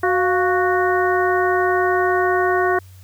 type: harmonic tone with a mistuned harmonic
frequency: 369.5 Hz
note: F#4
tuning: 2 cents flat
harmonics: 1 / 2 / 3 / 4 / 5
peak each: -18 / -21 / -23 / -24 / -25 dBFS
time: 0.03-2.79 s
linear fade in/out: 5 ms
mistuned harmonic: 2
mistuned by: -84 cents
effects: added 93 Hz sine -40 dBFS peak until 3.03 s + white hiss -53 dBFS RMS until 3.03 s